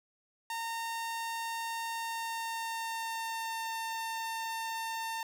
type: tone with pitch glide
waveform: sawtooth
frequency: 916 to 903.9 Hz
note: A#5 to A5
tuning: -31 to +46 cents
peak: -31 dBFS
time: 0.5-5.23 s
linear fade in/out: 2 ms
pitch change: -23 cents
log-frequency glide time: 1.94-3.71 s
effects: none